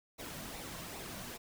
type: noise with flanger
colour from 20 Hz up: pink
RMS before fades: -45 dBFS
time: 0.18-1.38 s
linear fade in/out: 20 ms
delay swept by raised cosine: 0.62 to 2.42 ms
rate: 2.5 Hz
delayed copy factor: -0.5
effects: none